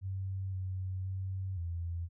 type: tone with pitch steps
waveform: sine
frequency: 95.6 / 93.6 / 94.9 / 85.2 Hz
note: G2 / F#2 / F#2 / F2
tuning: -43 / +20 / +44 / -42 cents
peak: -34 dBFS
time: 0.01-2.09 s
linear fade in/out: 50 ms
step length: 520 ms
effects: none